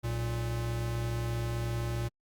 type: tone pair together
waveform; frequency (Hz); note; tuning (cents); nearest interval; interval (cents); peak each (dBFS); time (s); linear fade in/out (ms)
square; 61.74 / 116.99; B1 / A#2; 0 / +7; major seventh; 1107; -38 / -32; 0.03-2.09; 20
effects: Opus 48 kbps

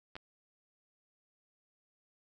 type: clicks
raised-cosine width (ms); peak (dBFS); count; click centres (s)
0.3; -28 / -29; 2; 0.155 / 0.165
effects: none

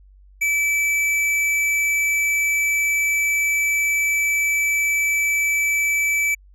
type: tone with hard clipping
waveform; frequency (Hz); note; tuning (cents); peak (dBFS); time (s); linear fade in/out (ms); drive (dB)
triangle; 2309; D7; -30; -19; 0.41-6.35; 10; 16
effects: added 48 Hz sine -46 dBFS peak until 6.54 s

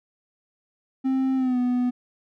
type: tone with pitch glide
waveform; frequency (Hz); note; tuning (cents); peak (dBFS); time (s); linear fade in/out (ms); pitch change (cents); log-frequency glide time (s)
triangle; 263.8 to 247.6; C4 to B3; +14 to +5; -18; 1.04-1.91; 20; -109; 1.36-1.58
effects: none

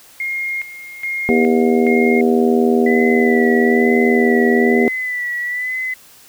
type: tone with tremolo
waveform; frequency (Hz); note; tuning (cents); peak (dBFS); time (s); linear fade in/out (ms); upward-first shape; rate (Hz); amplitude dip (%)
sine; 2136; C7; +35; -19; 0.2-2.21; 2; square; 1.2; 75
type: harmonic tone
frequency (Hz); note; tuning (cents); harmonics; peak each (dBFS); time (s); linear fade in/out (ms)
80; D#2; +49; 3 / 4 / 5 / 6 / 7 / 8 / 9; -14 / -24 / -15 / -21 / -30 / -30 / -24; 1.29-4.88; 0
type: tone with vibrato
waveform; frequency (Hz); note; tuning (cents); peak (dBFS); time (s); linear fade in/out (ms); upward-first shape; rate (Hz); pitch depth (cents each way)
sine; 1985; B6; +8; -19; 2.86-5.94; 5; sine; 1.1; 43
effects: white hiss -45 dBFS RMS until 6.28 s

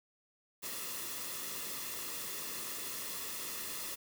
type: noise with comb filter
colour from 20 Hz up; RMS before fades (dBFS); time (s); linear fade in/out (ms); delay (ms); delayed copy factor
white; -41; 0.62-3.96; 20; 1.3; -0.55
effects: none

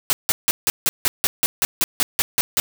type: noise bursts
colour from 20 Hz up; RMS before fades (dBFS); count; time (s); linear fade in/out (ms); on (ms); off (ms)
white; -18; 14; 0.1-2.6; 0; 30; 160
effects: none

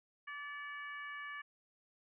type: harmonic tone with a mistuned harmonic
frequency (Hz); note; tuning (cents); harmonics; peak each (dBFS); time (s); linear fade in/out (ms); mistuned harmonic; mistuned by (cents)
580; D5; -22; 2 / 3 / 4 / 5; -48 / -45 / -51 / -57; 0.27-1.42; 10; 4; -32
effects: none

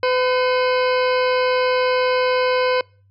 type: harmonic tone with a mistuned harmonic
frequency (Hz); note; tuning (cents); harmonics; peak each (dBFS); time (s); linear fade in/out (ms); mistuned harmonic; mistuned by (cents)
506; B4; +42; 1 / 2 / 3 / 4 / 5 / 6 / 8 / 9 / 10; -17 / -23 / -27 / -29 / -31 / -33 / -35 / -36 / -37; 0.03-2.81; 2; 4; +110
effects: noise-tail reverb RT60 0.4 s tail -26 dB re dry + added 98 Hz sine -52 dBFS peak until 3.1 s

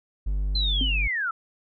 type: tone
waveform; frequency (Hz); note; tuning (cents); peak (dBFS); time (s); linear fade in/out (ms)
triangle; 49.49; G1; +17; -21; 0.26-1.08; 10
type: linear sweep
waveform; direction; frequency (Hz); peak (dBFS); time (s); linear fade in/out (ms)
sine; down; 4137 to 1288; -24; 0.55-1.31; 5
type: tone with exponential decay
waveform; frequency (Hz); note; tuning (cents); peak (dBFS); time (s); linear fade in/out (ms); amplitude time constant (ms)
sine; 261.6; C4; 0; -25; 0.81-0.98; 1; 35
effects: none

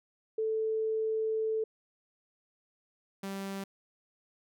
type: tone pair in turn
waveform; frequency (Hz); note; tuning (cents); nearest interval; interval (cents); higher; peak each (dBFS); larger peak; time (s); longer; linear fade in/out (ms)
sine / sawtooth; 440 / 195.48; A4 / G3; 0 / -5; octave + major second; 1405; first; -28 / -32; first; 0.38-1.64 / 3.23-3.64; first; 5
effects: none

